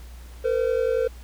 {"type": "tone pair together", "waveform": "triangle", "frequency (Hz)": [459.3, 510.2], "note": ["A#4", "C5"], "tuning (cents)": [-26, -44], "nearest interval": "major second", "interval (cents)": 182, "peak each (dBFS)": -21, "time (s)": [0.44, 1.08], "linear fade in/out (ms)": 10, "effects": ["added 60 Hz sine -39 dBFS peak until 1.23 s", "pink hiss -51 dBFS RMS until 1.23 s"]}